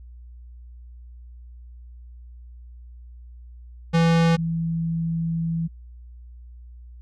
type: tone pair in turn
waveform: square / sine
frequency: 166.1 / 165.31 Hz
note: E3 / E3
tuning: +13 / +5 cents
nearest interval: unison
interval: 8 cents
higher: first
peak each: -16 / -22 dBFS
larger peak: first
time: 3.93-4.37 / 4.37-5.68 s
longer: second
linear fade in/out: 20 ms
effects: added 60 Hz sine -40 dBFS peak until 7.01 s + low-pass 5000 Hz 12 dB/octave